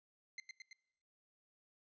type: tone with echo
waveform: sawtooth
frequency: 2078 Hz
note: C7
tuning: 12 cents flat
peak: -40 dBFS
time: 0.38-0.4 s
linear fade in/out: 2 ms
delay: 110 ms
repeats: 3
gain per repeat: -3 dB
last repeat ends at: 0.73 s
effects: noise-tail reverb RT60 0.8 s tail -22 dB re dry + resampled to 16000 Hz